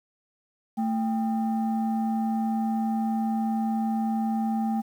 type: tone pair together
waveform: sine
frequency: 222.5 / 792 Hz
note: A3 / G5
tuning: +20 / +18 cents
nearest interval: octave + minor seventh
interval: 2198 cents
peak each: -23 / -29 dBFS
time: 0.77-4.82 s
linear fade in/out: 20 ms
effects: tanh soft clip ceiling -19 dBFS + 9-bit